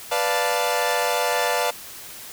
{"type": "chord", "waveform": "sawtooth", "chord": "B half-diminished seventh", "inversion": "none", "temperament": "equal", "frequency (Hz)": [493.9, 587.3, 698.5, 880], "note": ["B4", "D5", "F5", "A5"], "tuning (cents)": [0, 0, 0, 0], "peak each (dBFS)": -22, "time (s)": [0.11, 1.71], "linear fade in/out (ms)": 10, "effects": ["white hiss -39 dBFS RMS until 2.32 s"]}